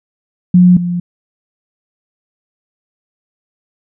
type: tone pair in turn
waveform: sine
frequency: 179.4 / 175.61 Hz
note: F3 / F3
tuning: +47 / +10 cents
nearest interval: unison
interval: 37 cents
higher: first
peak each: -3 / -14 dBFS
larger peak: first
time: 0.54-0.77 / 0.77-1 s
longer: neither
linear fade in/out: 5 ms
effects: none